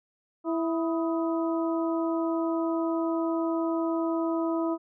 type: harmonic tone with a mistuned harmonic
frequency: 329.6 Hz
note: E4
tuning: in tune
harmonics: 1 / 2 / 3 / 4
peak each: -26 / -32 / -36 / -38 dBFS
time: 0.44-4.78 s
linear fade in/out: 50 ms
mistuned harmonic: 4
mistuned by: -81 cents
effects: none